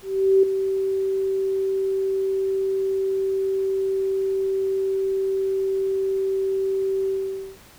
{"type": "tone with ADSR envelope", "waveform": "sine", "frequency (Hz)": 385.8, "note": "G4", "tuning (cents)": -28, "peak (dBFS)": -11, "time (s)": [0.02, 7.58], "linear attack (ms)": 410, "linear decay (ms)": 5, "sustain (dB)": -9, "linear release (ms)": 500, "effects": ["pink hiss -49 dBFS RMS until 7.78 s"]}